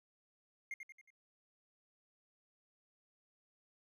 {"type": "tone with echo", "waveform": "triangle", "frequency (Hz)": 2123, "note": "C7", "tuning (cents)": 25, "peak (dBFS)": -38, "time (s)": [0.71, 0.74], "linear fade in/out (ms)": 2, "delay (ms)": 91, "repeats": 4, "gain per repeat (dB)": -6, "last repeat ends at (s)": 1.104, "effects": []}